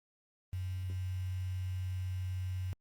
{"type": "tone with quantisation", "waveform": "sine", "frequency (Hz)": 92.2, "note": "F#2", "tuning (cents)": -6, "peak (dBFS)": -34, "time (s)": [0.53, 2.73], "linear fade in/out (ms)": 0, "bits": 9, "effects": ["Opus 32 kbps"]}